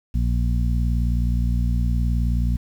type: harmonic tone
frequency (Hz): 59.2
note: A#1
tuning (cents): +27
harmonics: 1 / 2 / 3 / 4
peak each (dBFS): -19 / -25 / -29 / -31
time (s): 0.14-2.57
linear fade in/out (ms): 10
effects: 8-bit